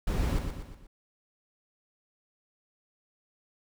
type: noise with echo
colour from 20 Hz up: brown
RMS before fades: -28 dBFS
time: 0.07-0.39 s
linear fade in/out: 5 ms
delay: 120 ms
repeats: 4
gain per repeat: -6 dB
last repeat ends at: 0.87 s
effects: none